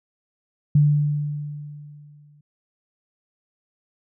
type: tone with exponential decay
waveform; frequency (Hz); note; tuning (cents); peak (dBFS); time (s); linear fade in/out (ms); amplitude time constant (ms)
sine; 147.3; D3; +6; -11; 0.75-2.41; 5; 360
effects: none